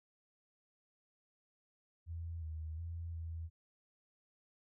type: tone with pitch steps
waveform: sine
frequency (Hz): 83.5 / 79.1 / 84 / 82.2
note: E2 / D#2 / E2 / E2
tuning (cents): +23 / +29 / +33 / -4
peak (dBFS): -40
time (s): 2.06-3.5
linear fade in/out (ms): 50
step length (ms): 360
effects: none